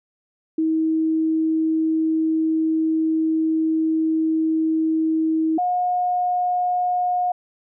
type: tone pair in turn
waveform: sine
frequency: 319 / 720.1 Hz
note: D#4 / F#5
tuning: +43 / -47 cents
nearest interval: octave + major second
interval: 1410 cents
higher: second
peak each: -17 / -18 dBFS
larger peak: first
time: 0.58-5.58 / 5.58-7.32 s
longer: first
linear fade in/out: 5 ms
effects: none